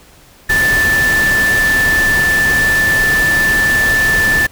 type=tone in noise; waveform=sine; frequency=1760 Hz; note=A6; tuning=in tune; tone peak=-10 dBFS; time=0.49-4.47 s; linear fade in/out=10 ms; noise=pink; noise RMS=-20 dBFS; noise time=0.49-4.47 s; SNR=+7 dB; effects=pink hiss -44 dBFS RMS until 4.51 s